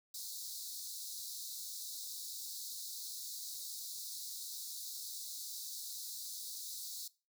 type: high-pass noise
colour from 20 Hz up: pink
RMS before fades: -45 dBFS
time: 0.14-7.08 s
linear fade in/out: 5 ms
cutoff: 3800 Hz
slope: 96 dB/octave
effects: noise-tail reverb RT60 0.3 s tail -20 dB re dry